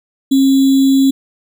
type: tone with sample-and-hold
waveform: sine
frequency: 270 Hz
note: C#4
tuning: 45 cents flat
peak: -7 dBFS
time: 0.31-1.11 s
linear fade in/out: 10 ms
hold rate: 3675 Hz
effects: none